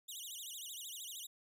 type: tone with vibrato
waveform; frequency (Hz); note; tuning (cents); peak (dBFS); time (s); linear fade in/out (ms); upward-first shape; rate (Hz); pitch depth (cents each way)
15% pulse; 3322; G#7; 0; -38; 0.08-1.27; 10; sine; 13; 270
effects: none